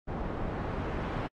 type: noise with low-pass filter sweep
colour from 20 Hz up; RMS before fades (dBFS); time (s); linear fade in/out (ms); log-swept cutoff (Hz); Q
pink; -34; 0.07-1.28; 20; 880 to 1500; 0.73
effects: AAC 48 kbps